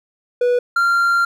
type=tone pair in turn; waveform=triangle; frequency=489.6 / 1384.8 Hz; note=B4 / F6; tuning=-15 / -15 cents; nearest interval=octave + tritone; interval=1800 cents; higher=second; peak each=-11 dBFS; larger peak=neither; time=0.41-0.59 / 0.76-1.25 s; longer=second; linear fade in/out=5 ms; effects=none